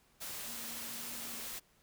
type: tone in noise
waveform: sine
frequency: 233.1 Hz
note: A#3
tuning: in tune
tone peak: -54 dBFS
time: 0.47-1.46 s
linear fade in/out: 20 ms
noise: white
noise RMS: -43 dBFS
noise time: 0.2-1.6 s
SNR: -14 dB
effects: pink hiss -69 dBFS RMS until 1.82 s